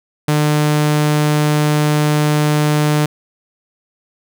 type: tone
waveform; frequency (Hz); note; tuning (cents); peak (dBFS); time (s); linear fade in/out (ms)
sawtooth; 150; D3; +37; -8; 0.28-3.06; 5
effects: none